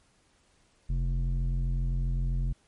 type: tone with low-pass filter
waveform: square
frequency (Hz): 43.84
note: F1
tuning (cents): +7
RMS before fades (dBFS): -28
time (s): 0.89-2.53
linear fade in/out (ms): 10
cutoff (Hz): 150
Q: 1.5
effects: pink hiss -66 dBFS RMS until 2.67 s + MP3 48 kbps